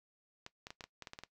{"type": "clicks", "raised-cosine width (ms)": 0.2, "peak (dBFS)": -28, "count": 10, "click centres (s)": [0.464, 0.669, 0.705, 0.808, 0.84, 1.023, 1.072, 1.134, 1.189, 1.236], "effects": ["noise-tail reverb RT60 0.1 s tail -18 dB re dry"]}